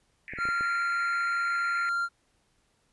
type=band-pass noise; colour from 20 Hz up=pink; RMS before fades=-40 dBFS; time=0.28-1.89 s; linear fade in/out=0 ms; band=1700 to 2400 Hz; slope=96 dB/octave
type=clicks; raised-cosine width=2 ms; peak=-28 dBFS; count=5; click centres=0.336 / 0.387 / 0.454 / 0.488 / 0.609 s
type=tone; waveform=triangle; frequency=1387 Hz; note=F6; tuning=12 cents flat; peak=-24 dBFS; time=0.37-2.09 s; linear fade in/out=50 ms
effects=pink hiss -70 dBFS RMS until 2.92 s + resampled to 24000 Hz